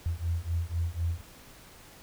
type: beating tone pair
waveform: sine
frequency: 82.41 / 86.41 Hz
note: E2 / F2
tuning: 0 / -18 cents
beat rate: 4 Hz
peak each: -31 dBFS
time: 0.06-1.21 s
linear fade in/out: 0 ms
effects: pink hiss -52 dBFS RMS until 2.02 s